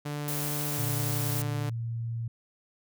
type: tone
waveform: sawtooth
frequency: 146.83 Hz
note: D3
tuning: in tune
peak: -28 dBFS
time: 0.05-1.7 s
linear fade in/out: 10 ms
type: noise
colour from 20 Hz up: blue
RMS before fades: -34 dBFS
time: 0.28-1.42 s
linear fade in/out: 2 ms
type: tone with pitch glide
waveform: sine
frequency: 116.54 to 115.6 Hz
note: A#2 to A#2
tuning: 0 to -14 cents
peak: -30 dBFS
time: 0.78-2.28 s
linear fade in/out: 5 ms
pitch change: -14 cents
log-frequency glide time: 0.96-1.52 s
effects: none